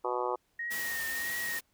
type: harmonic tone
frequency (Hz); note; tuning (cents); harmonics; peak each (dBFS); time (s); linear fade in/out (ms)
123.47; B2; 0; 3 / 4 / 5 / 6 / 7 / 8 / 9 / 10; -36 / -35 / -40 / -41 / -36 / -38 / -38 / -42; 0.04-0.36; 10
type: tone with vibrato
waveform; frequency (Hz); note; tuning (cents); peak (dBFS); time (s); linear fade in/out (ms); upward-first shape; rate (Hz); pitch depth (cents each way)
sine; 1864.7; A#6; 0; -33; 0.59-1.59; 5; triangle; 1.6; 47
type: noise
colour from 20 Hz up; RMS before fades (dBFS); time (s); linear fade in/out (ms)
white; -39; 0.7-1.61; 20
effects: pink hiss -73 dBFS RMS until 1.73 s